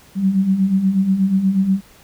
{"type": "beating tone pair", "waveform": "sine", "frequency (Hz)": [185.8, 194.1], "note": ["F#3", "G3"], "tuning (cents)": [7, -17], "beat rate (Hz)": 8.3, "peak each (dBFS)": [-21, -14], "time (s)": [0.15, 1.81], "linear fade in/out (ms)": 50, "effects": ["pink hiss -48 dBFS RMS until 2.03 s"]}